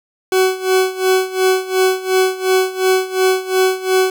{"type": "tone with tremolo", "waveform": "40% pulse", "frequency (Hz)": 375.1, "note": "F#4", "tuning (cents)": 24, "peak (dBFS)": -9, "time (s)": [0.32, 4.1], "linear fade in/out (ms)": 2, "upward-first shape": "sine", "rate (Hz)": 2.8, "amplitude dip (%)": 85, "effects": []}